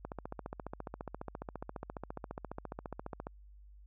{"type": "click train", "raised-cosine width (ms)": 1, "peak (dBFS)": -26, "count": 48, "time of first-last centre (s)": [0.05, 3.269], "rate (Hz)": 14.6, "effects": ["added 50 Hz sine -53 dBFS peak until 3.86 s"]}